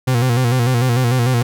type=tone with vibrato; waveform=40% pulse; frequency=123.47 Hz; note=B2; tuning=in tune; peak=-12 dBFS; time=0.07-1.43 s; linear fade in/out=10 ms; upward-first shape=square; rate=6.7 Hz; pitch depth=73 cents each way; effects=none